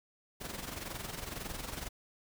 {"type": "noise with amplitude modulation", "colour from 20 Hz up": "pink", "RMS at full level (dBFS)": -39, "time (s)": [0.4, 1.89], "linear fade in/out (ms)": 20, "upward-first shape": "sine", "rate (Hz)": 21.9, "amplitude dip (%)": 65, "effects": []}